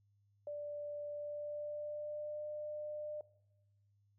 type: tone with pitch glide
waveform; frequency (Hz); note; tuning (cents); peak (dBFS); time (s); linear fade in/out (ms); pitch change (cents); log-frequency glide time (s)
sine; 587 to 600.4; D5 to D5; -1 to +38; -40; 0.47-3.21; 2; +39; 1.09-2.48
effects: noise-tail reverb RT60 0.9 s tail -19 dB re dry + added 101 Hz sine -70 dBFS peak until 4.18 s